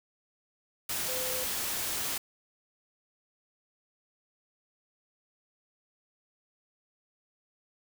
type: tone in noise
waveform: sine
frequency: 511 Hz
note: C5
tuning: 41 cents flat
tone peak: -37 dBFS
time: 1.08-1.44 s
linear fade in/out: 5 ms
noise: white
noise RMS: -33 dBFS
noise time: 0.89-2.18 s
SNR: -7 dB
effects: none